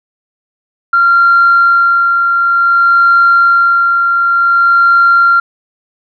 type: tone with tremolo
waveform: sine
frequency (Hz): 1382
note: F6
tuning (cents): -19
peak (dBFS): -3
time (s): 0.93-5.4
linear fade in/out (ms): 5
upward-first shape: sine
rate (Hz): 0.55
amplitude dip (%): 40
effects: tanh soft clip ceiling 0 dBFS